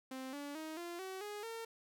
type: tone with pitch steps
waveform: sawtooth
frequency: 261.6 / 286.9 / 314.7 / 345.2 / 378.6 / 415.3 / 455.5 Hz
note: C4 / D4 / D#4 / F4 / F#4 / G#4 / A#4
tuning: 0 / -40 / +20 / -20 / +40 / 0 / -40 cents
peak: -39 dBFS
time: 0.11-1.65 s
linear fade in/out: 5 ms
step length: 220 ms
effects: none